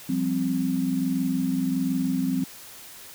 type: chord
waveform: sine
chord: F suspended second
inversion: none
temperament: equal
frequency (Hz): 174.61 / 196 / 261.6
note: F3 / G3 / C4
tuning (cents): 0 / 0 / 0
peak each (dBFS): -29 / -29 / -24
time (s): 0.09-2.44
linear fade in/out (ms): 5
effects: white hiss -44 dBFS RMS until 3.14 s